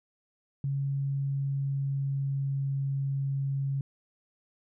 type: tone with pitch glide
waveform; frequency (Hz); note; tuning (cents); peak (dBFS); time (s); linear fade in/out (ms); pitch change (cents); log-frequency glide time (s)
sine; 138.59 to 137.47; C#3 to C#3; 0 to -14; -27; 0.64-3.81; 2; -14; 0.77-2.77
effects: none